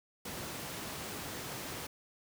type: high-pass noise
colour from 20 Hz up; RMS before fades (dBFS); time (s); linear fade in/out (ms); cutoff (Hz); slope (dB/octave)
pink; -42; 0.25-1.87; 5; 100; 12
effects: none